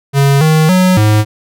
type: tone with pitch steps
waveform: square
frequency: 139.2 / 156.8 / 184.4 / 106.7 Hz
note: C#3 / D#3 / F#3 / G#2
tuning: +8 / +14 / -6 / +47 cents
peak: -7 dBFS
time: 0.13-1.25 s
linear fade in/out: 50 ms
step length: 280 ms
effects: none